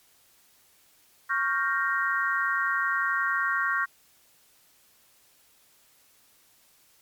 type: chord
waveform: sine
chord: G half-diminished seventh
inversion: second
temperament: equal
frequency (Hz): 1108.7 / 1396.9 / 1568 / 1864.7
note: Db6 / F6 / G6 / Bb6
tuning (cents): 0 / 0 / 0 / 0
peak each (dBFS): -29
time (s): 1.29-3.86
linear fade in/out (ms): 20
effects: white hiss -61 dBFS RMS until 7.01 s + MP3 96 kbps